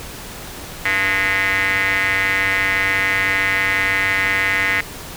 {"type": "tone with band-pass filter", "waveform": "square", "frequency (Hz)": 97, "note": "G2", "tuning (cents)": -18, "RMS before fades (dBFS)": -18, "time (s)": [0.85, 4.81], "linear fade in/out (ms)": 5, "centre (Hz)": 2000, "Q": 6.8, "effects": ["pink hiss -33 dBFS RMS until 5.16 s"]}